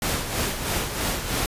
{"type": "noise with tremolo", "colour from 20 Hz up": "pink", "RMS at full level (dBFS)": -24, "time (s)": [0.02, 1.46], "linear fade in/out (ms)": 2, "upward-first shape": "sine", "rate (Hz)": 3.1, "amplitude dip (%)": 55, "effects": ["resampled to 32000 Hz"]}